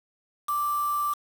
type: tone with quantisation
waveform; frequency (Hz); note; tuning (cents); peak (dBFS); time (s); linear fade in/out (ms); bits
sine; 1174.7; D6; 0; -24; 0.48-1.14; 10; 6
effects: none